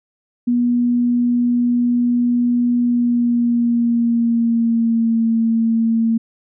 sine tone with pitch glide, 242 to 227.1 Hz, B3 to A#3, -35 to -45 cents, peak -13 dBFS, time 0.47-6.18 s, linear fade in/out 10 ms, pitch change -110 cents, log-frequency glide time 2.79-5.25 s, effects none

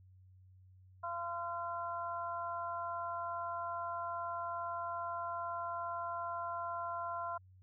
harmonic tone, 342.4 Hz, F4, 34 cents flat, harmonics 2 / 3 / 4, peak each -42 / -40 / -43 dBFS, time 1.03-7.38 s, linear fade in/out 10 ms, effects added 93 Hz sine -58 dBFS peak until 7.62 s

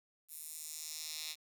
10% pulse tone with high-pass filter sweep, 155.56 Hz, D#3, in tune, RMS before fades -45 dBFS, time 0.28-1.36 s, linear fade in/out 50 ms, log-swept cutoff 11000 to 3700 Hz, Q 1.5, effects 11-bit

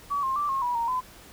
sine tone with pitch steps, 1139 / 1063 / 1170 / 1077 / 973 / 930 / 1014 Hz, C#6 / C6 / D6 / C6 / B5 / A#5 / B5, +47 / +27 / -7 / +50 / -26 / -4 / +45 cents, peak -24 dBFS, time 0.1-1.01 s, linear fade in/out 20 ms, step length 130 ms, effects pink hiss -49 dBFS RMS until 1.32 s

